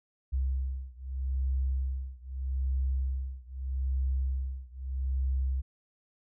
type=beating tone pair; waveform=sine; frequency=65.41 / 66.21 Hz; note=C2 / C2; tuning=0 / +21 cents; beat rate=0.8 Hz; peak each=-31 / -32 dBFS; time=0.32-5.62 s; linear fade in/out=20 ms; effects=none